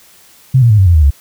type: tone with pitch steps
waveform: sine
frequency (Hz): 130.81 / 117.89 / 106.25 / 95.76 / 86.3 / 77.78 / 70.1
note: C3 / A#2 / G#2 / G2 / F2 / D#2 / C#2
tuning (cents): 0 / +20 / +40 / -40 / -20 / 0 / +20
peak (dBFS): -4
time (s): 0.54-1.107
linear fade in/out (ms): 10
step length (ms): 81
effects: white hiss -44 dBFS RMS until 1.2 s